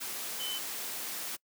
sine tone in noise, 3044 Hz, F#7, 48 cents sharp, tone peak -35 dBFS, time 0.39-0.59 s, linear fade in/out 20 ms, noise white, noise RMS -38 dBFS, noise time 0-1.37 s, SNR 0 dB, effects noise-tail reverb RT60 0.1 s tail -25 dB re dry + high-pass 200 Hz 12 dB/octave

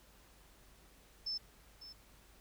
sine tone with echo, 5274 Hz, E8, in tune, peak -36 dBFS, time 1.26-1.38 s, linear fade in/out 10 ms, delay 550 ms, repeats 1, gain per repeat -13 dB, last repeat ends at 1.93 s, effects added 50 Hz sine -64 dBFS peak until 2.4 s + pink hiss -64 dBFS RMS until 2.4 s

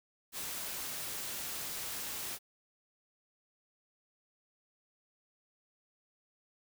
white noise, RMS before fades -40 dBFS, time 0.32-2.39 s, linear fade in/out 50 ms, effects none

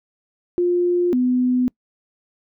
sine tone pair in turn, 352.9 / 250.8 Hz, F4 / B3, +18 / +27 cents, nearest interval tritone, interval 591 cents, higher first, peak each -15 dBFS, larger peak neither, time 0.58-1.13 / 1.13-1.68 s, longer neither, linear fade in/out 0 ms, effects noise-tail reverb RT60 0.1 s tail -26 dB re dry

